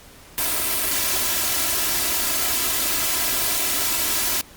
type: noise with comb filter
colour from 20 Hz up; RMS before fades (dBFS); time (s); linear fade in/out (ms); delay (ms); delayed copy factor
white; -22; 0.38-4.41; 0; 3; +0.65
effects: pink hiss -46 dBFS RMS until 4.56 s + Opus 48 kbps